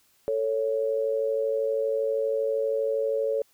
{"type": "tone pair together", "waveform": "sine", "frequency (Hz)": [443.4, 556], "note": ["A4", "C#5"], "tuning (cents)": [13, 5], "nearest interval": "major third", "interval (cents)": 392, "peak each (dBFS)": -26, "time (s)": [0.28, 3.42], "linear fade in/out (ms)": 0, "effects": ["white hiss -64 dBFS RMS until 3.53 s"]}